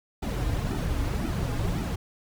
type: noise with flanger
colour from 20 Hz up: brown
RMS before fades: -28 dBFS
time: 0.22-1.96 s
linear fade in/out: 10 ms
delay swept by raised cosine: 1.8 to 5.4 ms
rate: 1.9 Hz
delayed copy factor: -0.7
effects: none